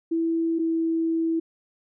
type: tone pair in turn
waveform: sine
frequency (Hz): 329.6 / 327.5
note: E4 / E4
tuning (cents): 0 / -11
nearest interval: unison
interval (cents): 11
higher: first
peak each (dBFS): -21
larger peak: neither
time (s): 0.11-0.59 / 0.59-1.4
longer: second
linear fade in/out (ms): 10
effects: none